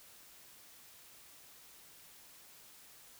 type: silence
effects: white hiss -58 dBFS RMS until 3.19 s

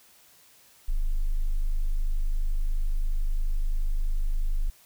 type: tone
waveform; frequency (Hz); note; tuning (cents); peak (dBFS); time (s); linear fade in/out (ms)
sine; 25.75; G#0; -14; -20; 0.88-4.7; 10
effects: tanh soft clip ceiling -19 dBFS + white hiss -57 dBFS RMS until 4.85 s

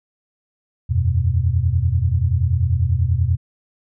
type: chord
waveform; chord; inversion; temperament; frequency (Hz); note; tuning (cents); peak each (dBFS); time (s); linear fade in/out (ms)
sine; E suspended second; none; just; 82.41 / 92.71 / 123.61; E2 / F#2 / B2; 0 / +4 / +2; -19 / -19 / -20; 0.89-3.37; 20
effects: none

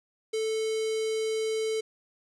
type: tone with notch filter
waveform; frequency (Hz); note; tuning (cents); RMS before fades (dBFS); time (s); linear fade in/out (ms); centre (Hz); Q
square; 440; A4; 0; -29; 0.33-1.81; 10; 1400; 1.2
effects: resampled to 22050 Hz + 9-bit

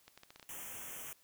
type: clicks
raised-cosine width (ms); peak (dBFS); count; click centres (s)
0.2; -35; 7; 0.08 / 0.176 / 0.234 / 0.305 / 0.36 / 0.397 / 0.428
type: band-stop noise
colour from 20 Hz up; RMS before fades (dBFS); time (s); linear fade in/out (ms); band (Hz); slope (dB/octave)
white; -46; 0.49-1.13; 2; 3300 to 5800; 96
effects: white hiss -68 dBFS RMS until 1.23 s

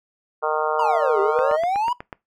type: harmonic tone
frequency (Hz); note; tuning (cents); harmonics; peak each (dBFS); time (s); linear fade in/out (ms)
154.2; D#3; -15; 3 / 4 / 5 / 6 / 7 / 8 / 9; -25 / -26 / -27 / -28 / -28 / -29 / -30; 0.42-1.57; 20
type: exponential two-way sweep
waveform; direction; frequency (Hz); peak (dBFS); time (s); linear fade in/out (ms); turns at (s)
triangle; down then up; 998 to 390 to 998; -17; 0.79-1.93; 5; 1.2
type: click train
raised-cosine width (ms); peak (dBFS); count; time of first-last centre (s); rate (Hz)
0.5; -17; 7; 1.39-2.128; 8.13
effects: noise-tail reverb RT60 0.2 s tail -22 dB re dry

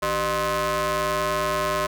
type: ring-modulated tone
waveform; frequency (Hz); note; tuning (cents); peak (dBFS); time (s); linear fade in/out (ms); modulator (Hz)
sawtooth; 222.7; A3; +21; -15; 0.02-1.87; 10; 830
effects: none

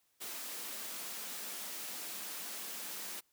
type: high-pass noise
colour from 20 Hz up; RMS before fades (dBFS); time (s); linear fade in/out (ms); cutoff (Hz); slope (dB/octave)
white; -43; 0.2-3.21; 20; 170; 96
effects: white hiss -75 dBFS RMS until 3.32 s

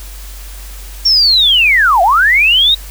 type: linear two-way sweep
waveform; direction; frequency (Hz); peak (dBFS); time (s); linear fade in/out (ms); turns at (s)
sine; down then up; 5570 to 659 to 3844; -6; 1.05-2.75; 10; 2.02
effects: added 48 Hz sine -27 dBFS peak until 2.9 s + white hiss -35 dBFS RMS until 2.9 s

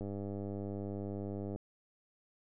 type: click train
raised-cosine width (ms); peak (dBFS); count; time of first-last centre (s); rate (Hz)
2; -28; 156; 0.01-1.56; 100
effects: none

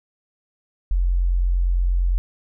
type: tone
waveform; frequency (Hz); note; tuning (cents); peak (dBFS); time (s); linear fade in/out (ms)
sine; 44.36; F1; +28; -16; 0.91-2.18; 0
effects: none

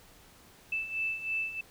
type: beating tone pair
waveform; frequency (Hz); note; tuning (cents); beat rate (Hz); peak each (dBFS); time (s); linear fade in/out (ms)
sine; 2637 / 2640.1; E7 / E7; 0 / +2; 3.1; -37 / -32; 0.72-1.61; 5
effects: pink hiss -57 dBFS RMS until 1.7 s

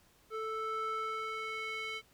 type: tone with band-pass filter sweep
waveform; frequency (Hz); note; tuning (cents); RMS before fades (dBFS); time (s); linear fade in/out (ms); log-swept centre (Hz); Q
square; 440; A4; 0; -38; 0.3-2.02; 50; 940 to 2600; 2.5
effects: pink hiss -66 dBFS RMS until 2.13 s

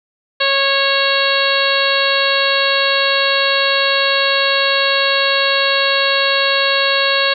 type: harmonic tone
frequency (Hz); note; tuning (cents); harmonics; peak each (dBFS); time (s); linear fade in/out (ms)
550; C#5; -14; 1 / 2 / 3 / 4 / 5 / 6 / 7 / 8; -19 / -21 / -19 / -24 / -20 / -23 / -20 / -21; 0.4-7.34; 10
effects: none

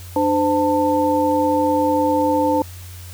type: tone cluster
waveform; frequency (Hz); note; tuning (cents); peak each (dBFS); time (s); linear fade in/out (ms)
sine; 298.2 / 515 / 890; D4 / C5 / A5; +27 / -28 / +20; -19; 0.16-2.62; 2
effects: added 90 Hz sine -34 dBFS peak until 3.13 s + white hiss -42 dBFS RMS until 3.13 s

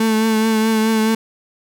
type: tone with vibrato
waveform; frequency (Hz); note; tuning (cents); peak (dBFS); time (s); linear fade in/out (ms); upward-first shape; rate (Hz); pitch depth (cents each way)
35% pulse; 220.6; A3; +5; -12; 0-1.15; 5; triangle; 4.7; 30
effects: none

